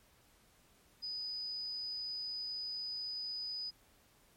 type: tone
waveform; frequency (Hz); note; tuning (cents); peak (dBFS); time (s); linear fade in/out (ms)
sine; 4978; D#8; 0; -38; 1.02-3.71; 20
effects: pink hiss -67 dBFS RMS until 4.36 s + MP3 64 kbps